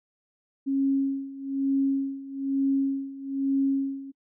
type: tone with tremolo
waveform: sine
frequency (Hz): 272.9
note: C#4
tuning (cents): -27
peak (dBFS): -20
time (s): 0.66-4.12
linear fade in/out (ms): 20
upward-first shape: sine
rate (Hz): 1.1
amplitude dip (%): 85
effects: noise-tail reverb RT60 0.1 s tail -25 dB re dry